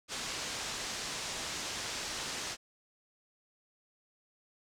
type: low-pass noise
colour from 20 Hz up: white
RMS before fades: -39 dBFS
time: 0.08-2.57 s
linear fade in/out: 50 ms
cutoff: 7100 Hz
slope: 24 dB/octave
effects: none